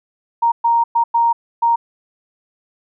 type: tone bursts at uneven times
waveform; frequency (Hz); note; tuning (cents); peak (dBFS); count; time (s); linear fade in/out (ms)
sine; 932.3; A#5; 0; -11; 5; 0.42-0.52 / 0.64-0.84 / 0.95-1.04 / 1.14-1.33 / 1.62-1.76; 10
effects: none